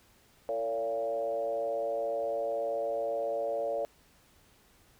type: tone with frequency modulation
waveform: sine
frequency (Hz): 570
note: C#5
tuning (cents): +48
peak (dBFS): -29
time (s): 0.49-3.85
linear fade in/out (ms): 0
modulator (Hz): 118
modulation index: 0.97
effects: pink hiss -63 dBFS RMS until 4.99 s